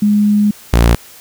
sine / sawtooth tone pair in turn, 207.7 / 57.91 Hz, G#3 / A#1, 0 / -11 cents, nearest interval octave + minor seventh, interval 2211 cents, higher first, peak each -8 / -3 dBFS, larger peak second, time 0.02-0.51 / 0.73-0.95 s, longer first, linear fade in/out 5 ms, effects white hiss -39 dBFS RMS until 1.2 s

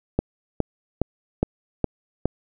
click train, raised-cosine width 2 ms, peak -6 dBFS, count 6, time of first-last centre 0.19-2.256 s, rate 2.42 Hz, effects none

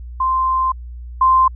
sine tone pair in turn, 1043 / 1043 Hz, C6 / C6, -6 / -6 cents, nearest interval unison, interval 0 cents, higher neither, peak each -14 / -9 dBFS, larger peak second, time 0.2-0.72 / 1.21-1.48 s, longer first, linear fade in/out 5 ms, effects added 60 Hz sine -29 dBFS peak until 1.55 s

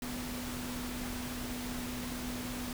sine tone in noise, 246.9 Hz, B3, in tune, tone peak -39 dBFS, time 0.02-2.73 s, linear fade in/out 2 ms, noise pink, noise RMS -41 dBFS, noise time 0.02-2.73 s, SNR -1 dB, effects none

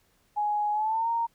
sine tone with pitch glide, 835 to 926.5 Hz, G#5 to A#5, +9 to -11 cents, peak -24 dBFS, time 0.36-1.27 s, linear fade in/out 20 ms, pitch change +180 cents, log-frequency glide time 0.72-1.09 s, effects pink hiss -67 dBFS RMS until 1.34 s

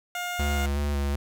15% pulse tone, 710 Hz, F5, 28 cents sharp, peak -23 dBFS, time 0.15-0.66 s, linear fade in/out 2 ms
square tone with vibrato, 71.4 Hz, D2, 48 cents flat, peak -25 dBFS, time 0.39-1.16 s, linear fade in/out 5 ms, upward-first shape square, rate 2.7 Hz, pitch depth 23 cents each way
effects none

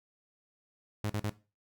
sawtooth tone bursts, 104.8 Hz, G#2, 16 cents sharp, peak -27 dBFS, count 3, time 1.04-1.295 s, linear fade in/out 0 ms, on 55 ms, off 45 ms, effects noise-tail reverb RT60 0.3 s tail -17 dB re dry

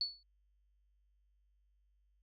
sine tone with exponential decay, 4435 Hz, C#8, in tune, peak -29 dBFS, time 0.01-0.23 s, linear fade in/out 1 ms, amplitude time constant 47 ms, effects added 50 Hz sine -70 dBFS peak until 2.22 s

